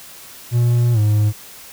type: tone with pitch glide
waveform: triangle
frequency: 120 to 105.68 Hz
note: B2 to G#2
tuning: -49 to +31 cents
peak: -10 dBFS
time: 0.51-1.33 s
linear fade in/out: 50 ms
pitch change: -220 cents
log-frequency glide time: 0.93-0.99 s
effects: white hiss -39 dBFS RMS until 1.72 s